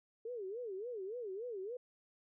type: tone with vibrato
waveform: sine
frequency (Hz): 431.2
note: A4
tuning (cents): -35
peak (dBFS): -40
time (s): 0.25-1.77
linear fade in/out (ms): 5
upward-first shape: sine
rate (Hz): 3.5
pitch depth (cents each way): 250
effects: none